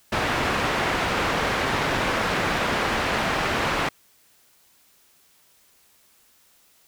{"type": "low-pass noise", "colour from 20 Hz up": "white", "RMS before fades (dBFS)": -24, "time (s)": [0.12, 3.89], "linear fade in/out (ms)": 5, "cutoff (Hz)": 1800, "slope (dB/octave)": 12, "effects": ["white hiss -59 dBFS RMS until 6.87 s"]}